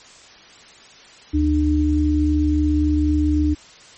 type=tone pair together; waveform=sine; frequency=75.3 / 301.2 Hz; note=D2 / D4; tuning=+44 / +44 cents; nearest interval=2 octaves; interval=2400 cents; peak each=-18 / -17 dBFS; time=1.33-3.55 s; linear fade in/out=20 ms; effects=white hiss -45 dBFS RMS until 3.97 s + MP3 32 kbps